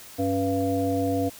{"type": "harmonic tone with a mistuned harmonic", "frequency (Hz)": 98, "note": "G2", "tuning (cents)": 0, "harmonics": [1, 3, 5, 7], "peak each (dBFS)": [-30, -25, -28, -29], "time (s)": [0.18, 1.3], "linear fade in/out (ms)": 20, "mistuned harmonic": 3, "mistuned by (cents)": -100, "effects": ["white hiss -45 dBFS RMS until 1.39 s"]}